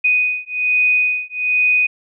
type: beating tone pair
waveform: sine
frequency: 2489 / 2490.2 Hz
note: D#7 / D#7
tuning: 0 / +1 cents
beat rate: 1.2 Hz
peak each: -17 dBFS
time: 0.04-1.87 s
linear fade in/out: 10 ms
effects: none